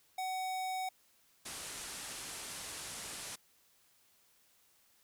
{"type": "tone", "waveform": "square", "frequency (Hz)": 750, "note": "F#5", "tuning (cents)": 23, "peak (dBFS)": -36, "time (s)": [0.18, 0.89], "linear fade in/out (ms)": 5}
{"type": "low-pass noise", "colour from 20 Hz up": "white", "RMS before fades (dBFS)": -45, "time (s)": [1.45, 3.36], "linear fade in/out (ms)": 10, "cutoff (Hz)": 11000, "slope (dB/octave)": 48}
{"effects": ["white hiss -69 dBFS RMS until 5.03 s"]}